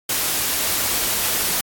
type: noise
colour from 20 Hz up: white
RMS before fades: -21 dBFS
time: 0.09-1.61 s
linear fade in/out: 5 ms
effects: AAC 64 kbps

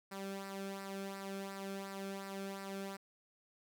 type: tone with flanger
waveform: sawtooth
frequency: 195.5 Hz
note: G3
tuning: 4 cents flat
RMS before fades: -44 dBFS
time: 0.11-2.97 s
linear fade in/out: 10 ms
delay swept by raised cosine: 0.3 to 1.06 ms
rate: 2.8 Hz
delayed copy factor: -0.6
effects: none

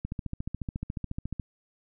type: click train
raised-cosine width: 5 ms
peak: -20 dBFS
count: 20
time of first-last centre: 0.05-1.398 s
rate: 14.1 Hz
effects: none

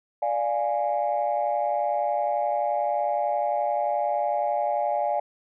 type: chord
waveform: sine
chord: D diminished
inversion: none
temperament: equal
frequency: 587.3 / 698.5 / 830.6 Hz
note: D5 / F5 / Ab5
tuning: 0 / 0 / 0 cents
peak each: -26 dBFS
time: 0.22-5.2 s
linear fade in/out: 5 ms
effects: tanh soft clip ceiling -15 dBFS

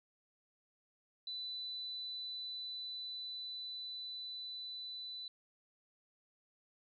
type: tone with level ramp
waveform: sine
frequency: 3990 Hz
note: B7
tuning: 17 cents sharp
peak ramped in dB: -40 to -43 dBFS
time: 1.27-5.28 s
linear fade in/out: 2 ms
effects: none

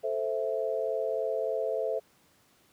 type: chord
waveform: sine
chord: A minor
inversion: none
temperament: equal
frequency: 440 / 523.3 / 659.3 Hz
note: A4 / C5 / E5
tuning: 0 / 0 / 0 cents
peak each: -32 dBFS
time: 0.03-2 s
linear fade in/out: 20 ms
effects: pink hiss -64 dBFS RMS until 2.72 s + high-pass 100 Hz 12 dB/octave

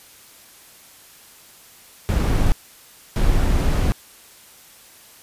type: noise bursts at uneven times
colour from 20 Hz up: brown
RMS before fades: -17 dBFS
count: 2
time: 2.09-2.52 / 3.16-3.92 s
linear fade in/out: 0 ms
effects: white hiss -47 dBFS RMS until 5.22 s + resampled to 32000 Hz

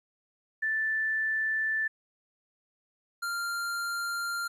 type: tone pair in turn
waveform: sine / square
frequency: 1761 / 1391.7 Hz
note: A6 / F6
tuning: +1 / -6 cents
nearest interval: major third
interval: 407 cents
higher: first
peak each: -26 / -31 dBFS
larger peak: first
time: 0.62-1.88 / 3.22-4.48 s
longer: neither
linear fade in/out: 10 ms
effects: resampled to 32000 Hz + 11-bit

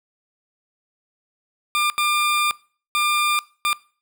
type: tone bursts at uneven times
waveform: 20% pulse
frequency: 1198 Hz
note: D6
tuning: 34 cents sharp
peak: -13 dBFS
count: 4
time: 1.75-1.9 / 1.98-2.51 / 2.95-3.39 / 3.65-3.73 s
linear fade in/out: 0 ms
effects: noise-tail reverb RT60 0.4 s tail -21 dB re dry

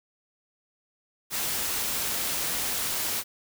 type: noise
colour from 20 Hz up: white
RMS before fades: -29 dBFS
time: 1.3-3.24 s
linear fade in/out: 50 ms
effects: none

